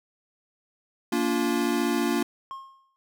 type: chord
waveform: square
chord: Bb major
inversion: none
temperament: equal with one note detuned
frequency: 233.1 / 287.6 / 349.2 Hz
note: Bb3 / D4 / F4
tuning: 0 / -36 / 0 cents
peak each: -28 dBFS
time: 1.12-2.23 s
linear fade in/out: 5 ms
type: tone with exponential decay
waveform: triangle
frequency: 1074 Hz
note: C6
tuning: 45 cents sharp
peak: -30 dBFS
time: 2.51-2.96 s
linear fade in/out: 0 ms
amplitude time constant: 97 ms
effects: none